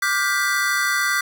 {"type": "chord", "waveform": "square", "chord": "G dominant seventh", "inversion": "second", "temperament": "equal with one note detuned", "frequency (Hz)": [1174.7, 1429.6, 1568, 1975.5], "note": ["D6", "F6", "G6", "B6"], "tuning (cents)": [0, 40, 0, 0], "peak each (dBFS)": [-26, -26, -24, -24], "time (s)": [0.02, 1.21], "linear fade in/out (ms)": 5, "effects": []}